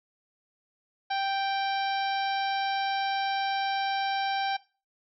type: harmonic tone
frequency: 784 Hz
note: G5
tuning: in tune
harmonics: 1 / 2 / 3 / 4 / 5 / 6 / 7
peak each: -27 / -35 / -40 / -40 / -40 / -44 / -45 dBFS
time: 1.1-4.57 s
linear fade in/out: 10 ms
effects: noise-tail reverb RT60 0.3 s tail -17 dB re dry